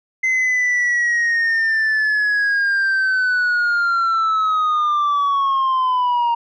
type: linear sweep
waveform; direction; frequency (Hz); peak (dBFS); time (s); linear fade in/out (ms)
sine; down; 2063 to 932.3; -12; 0.23-6.35; 10
effects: tanh soft clip ceiling -14 dBFS